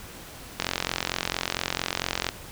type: click train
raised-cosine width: 0.2 ms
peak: -7 dBFS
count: 76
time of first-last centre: 0.6-2.289 s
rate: 44.4 Hz
effects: pink hiss -43 dBFS RMS until 2.51 s